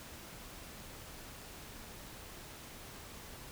silence, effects pink hiss -50 dBFS RMS until 3.51 s

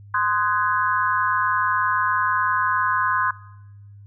sine chord, Ab dominant seventh, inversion first, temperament just, 1038.3 / 1245.9 / 1495.1 / 1661.2 Hz, C6 / Eb6 / Gb6 / Ab6, -14 / +2 / +18 / 0 cents, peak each -21 / -26 / -24 / -26 dBFS, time 0.14-3.31 s, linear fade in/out 5 ms, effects noise-tail reverb RT60 1.0 s tail -21 dB re dry + added 101 Hz sine -41 dBFS peak until 4.06 s

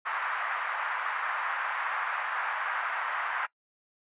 white band-pass noise, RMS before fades -32 dBFS, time 0.05-3.47 s, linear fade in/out 20 ms, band 900 to 1700 Hz, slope 24 dB/octave, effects noise-tail reverb RT60 0.1 s tail -22 dB re dry + resampled to 8000 Hz

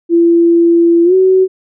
sine tone with pitch glide, 338.7 to 375.8 Hz, E4 to F#4, +47 to +27 cents, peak -5 dBFS, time 0.09-1.48 s, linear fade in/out 50 ms, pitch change +180 cents, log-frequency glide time 1.04-1.14 s, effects none

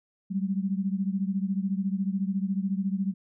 sine beating tone pair, 190 / 204 Hz, F#3 / G#3, +46 / -31 cents, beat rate 14 Hz, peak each -27 / -30 dBFS, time 0.3-3.14 s, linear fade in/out 20 ms, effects none

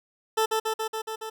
20% pulse tone with echo, 440.6 Hz, A4, 2 cents sharp, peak -16 dBFS, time 0.37-0.46 s, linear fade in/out 10 ms, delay 140 ms, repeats 6, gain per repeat -2 dB, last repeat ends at 1.3 s, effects none

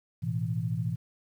sine chord, A suspended second, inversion none, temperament just, 110 / 123.75 / 165 Hz, A2 / B2 / E3, 0 / +4 / +2 cents, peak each -32 dBFS, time 0.22-0.96 s, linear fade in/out 20 ms, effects 10-bit

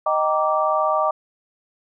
sine chord, Eb major seventh, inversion none, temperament just, 622.3 / 777.8 / 933.4 / 1166.7 Hz, Eb5 / G5 / Bb5 / D6, 0 / -14 / +2 / -12 cents, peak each -21 / -24 / -26 / -21 dBFS, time 0.06-1.11 s, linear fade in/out 5 ms, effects none

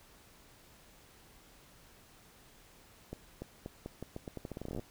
accelerating click train, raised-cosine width 2 ms, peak -27 dBFS, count 21, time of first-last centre 3.13-4.795 s, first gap 290 ms, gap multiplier 0.83, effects pink hiss -60 dBFS RMS until 4.9 s

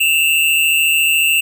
square tone pair together, 2640 / 2794 Hz, E7 / F7, +2 / 0 cents, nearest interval minor second, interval 98 cents, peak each -15 dBFS, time 0-1.41 s, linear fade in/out 10 ms, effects none

